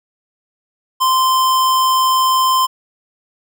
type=tone; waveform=square; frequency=1039 Hz; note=C6; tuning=12 cents flat; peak=-12 dBFS; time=1-2.67 s; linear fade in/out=20 ms; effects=none